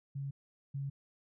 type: tone pair in turn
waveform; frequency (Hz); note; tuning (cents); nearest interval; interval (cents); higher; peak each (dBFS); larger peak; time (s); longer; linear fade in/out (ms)
sine; 138.59 / 138.59; C#3 / C#3; 0 / 0; unison; 0; neither; -36 / -35; second; 0.15-0.31 / 0.74-0.9; neither; 10
effects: none